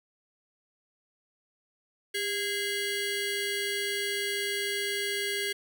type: ring-modulated tone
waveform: 20% pulse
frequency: 1237 Hz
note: D#6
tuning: 10 cents flat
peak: -21 dBFS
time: 2.14-5.53 s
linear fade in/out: 10 ms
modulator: 835 Hz
effects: none